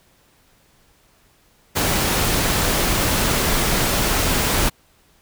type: noise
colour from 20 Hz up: pink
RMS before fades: -19 dBFS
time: 1.75-4.7 s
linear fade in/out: 20 ms
effects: pink hiss -57 dBFS RMS until 5.21 s